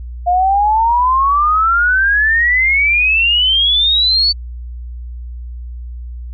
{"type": "exponential sweep", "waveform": "sine", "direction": "up", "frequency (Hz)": [698.5, 4519], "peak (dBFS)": -9, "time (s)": [0.26, 4.33], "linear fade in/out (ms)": 20, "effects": ["added 60 Hz sine -24 dBFS peak until 6.33 s", "MP3 48 kbps"]}